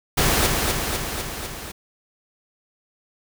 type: noise with echo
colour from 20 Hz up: pink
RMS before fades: -19 dBFS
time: 0.17-0.47 s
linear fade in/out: 10 ms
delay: 250 ms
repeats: 5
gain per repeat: -3 dB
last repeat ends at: 1.72 s
effects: none